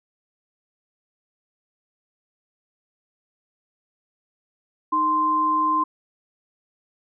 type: tone pair together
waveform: sine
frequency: 310.1 / 1043 Hz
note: D#4 / C6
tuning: -6 / -6 cents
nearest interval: octave + major sixth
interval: 2100 cents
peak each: -28 / -18 dBFS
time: 4.92-5.84 s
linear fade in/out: 10 ms
effects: none

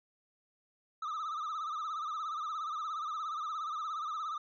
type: tone with vibrato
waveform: triangle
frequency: 1246 Hz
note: D#6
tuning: 2 cents sharp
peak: -33 dBFS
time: 1.02-4.38 s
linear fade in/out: 5 ms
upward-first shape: sine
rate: 17 Hz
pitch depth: 99 cents each way
effects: resampled to 16000 Hz

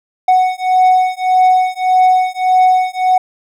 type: beating tone pair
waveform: triangle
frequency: 740 / 741.7 Hz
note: F#5 / F#5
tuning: 0 / +4 cents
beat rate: 1.7 Hz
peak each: -10 dBFS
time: 0.28-3.18 s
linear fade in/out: 5 ms
effects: none

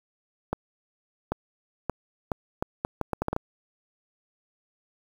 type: accelerating click train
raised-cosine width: 1 ms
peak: -12 dBFS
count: 12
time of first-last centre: 0.53-3.364 s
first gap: 790 ms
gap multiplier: 0.73
effects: 7-bit

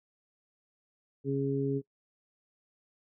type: harmonic tone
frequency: 137.8 Hz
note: C#3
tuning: 10 cents flat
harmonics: 1 / 2 / 3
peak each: -32 / -32 / -32 dBFS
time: 1.24-1.82 s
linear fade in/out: 50 ms
effects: noise-tail reverb RT60 0.1 s tail -22 dB re dry

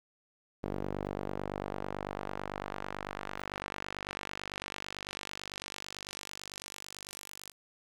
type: tone with band-pass filter sweep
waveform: sawtooth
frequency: 49 Hz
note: G1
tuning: in tune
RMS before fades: -41 dBFS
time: 0.63-7.52 s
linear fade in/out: 10 ms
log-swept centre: 400 to 10000 Hz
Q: 0.84
effects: 10-bit

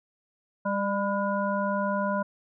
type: harmonic tone with a mistuned harmonic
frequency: 199.7 Hz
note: G3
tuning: 32 cents sharp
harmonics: 1 / 3 / 5 / 7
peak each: -29 / -29 / -30 / -34 dBFS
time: 0.65-2.23 s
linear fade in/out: 10 ms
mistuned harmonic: 7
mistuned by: +48 cents
effects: none

